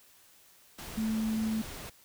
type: tone in noise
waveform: sine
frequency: 220 Hz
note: A3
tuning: in tune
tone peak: -28 dBFS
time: 0.97-1.62 s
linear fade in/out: 10 ms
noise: pink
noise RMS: -43 dBFS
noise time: 0.78-1.9 s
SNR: +12 dB
effects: white hiss -60 dBFS RMS until 2.04 s